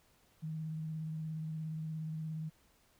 sine tone with vibrato, 157.7 Hz, D#3, 24 cents sharp, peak -37 dBFS, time 0.42-2.5 s, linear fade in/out 20 ms, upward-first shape triangle, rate 17 Hz, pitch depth 27 cents each way, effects pink hiss -69 dBFS RMS until 2.99 s

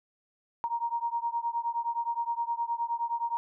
sine beating tone pair, 932.3 / 941.9 Hz, A#5 / A#5, 0 / +18 cents, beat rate 9.6 Hz, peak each -31 / -32 dBFS, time 0.64-3.37 s, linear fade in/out 0 ms, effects none

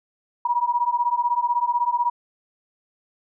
sine beating tone pair, 954 / 970 Hz, A#5 / B5, +40 / -31 cents, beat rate 16 Hz, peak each -22 dBFS, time 0.45-2.1 s, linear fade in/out 5 ms, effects none

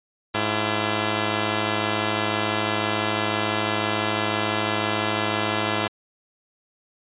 5% pulse tone pair together, 106 / 338 Hz, G#2 / E4, +36 / +43 cents, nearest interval octave + minor sixth, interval 2007 cents, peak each -13 dBFS, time 0.34-5.88 s, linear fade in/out 10 ms, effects resampled to 8000 Hz

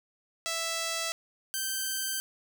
5% pulse tone pair in turn, 660 / 1556.2 Hz, E5 / G6, +2 / -13 cents, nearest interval octave + minor third, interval 1485 cents, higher second, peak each -19 / -19 dBFS, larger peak neither, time 0.46-1.12 / 1.54-2.2 s, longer neither, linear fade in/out 0 ms, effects none

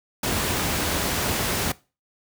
pink noise, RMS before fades -24 dBFS, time 0.23-1.72 s, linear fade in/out 5 ms, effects noise-tail reverb RT60 0.3 s tail -20 dB re dry + high-pass 60 Hz 12 dB/octave

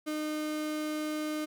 35% pulse tone, 305.7 Hz, D#4, 30 cents flat, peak -30 dBFS, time 0.06-1.46 s, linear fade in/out 20 ms, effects none

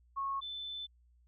sine tone pair in turn, 1096 / 3521 Hz, C#6 / A7, -20 / 0 cents, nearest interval octave + minor sixth, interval 2020 cents, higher second, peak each -33 / -39 dBFS, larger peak first, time 0.16-0.41 / 0.41-0.87 s, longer second, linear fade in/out 20 ms, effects added 60 Hz sine -63 dBFS peak until 1.27 s

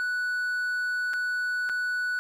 triangle tone with dropouts, 1480 Hz, F#6, in tune, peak -24 dBFS, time 0-2.19 s, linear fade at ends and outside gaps 0 ms, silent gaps 1.134-1.138 / 1.691-1.696 s, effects none

